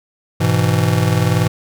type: chord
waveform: square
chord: E major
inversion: first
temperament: just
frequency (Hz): 103.01 / 123.61 / 164.81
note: G#2 / B2 / E3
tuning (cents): -14 / +2 / 0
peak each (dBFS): -18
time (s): 0.4-1.48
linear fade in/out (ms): 10
effects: none